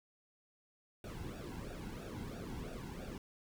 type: noise with flanger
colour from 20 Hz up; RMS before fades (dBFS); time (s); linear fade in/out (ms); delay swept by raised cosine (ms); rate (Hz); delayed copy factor
brown; -45; 1.04-3.18; 2; 0.96 to 1.7; 3; -0.75
effects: none